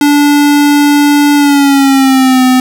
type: tone with pitch glide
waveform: square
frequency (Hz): 290.2 to 255.6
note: D4 to C4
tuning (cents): -21 to -40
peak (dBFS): -5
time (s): 0.01-2.6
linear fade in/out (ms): 2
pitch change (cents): -219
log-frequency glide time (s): 1.35-2.43
effects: none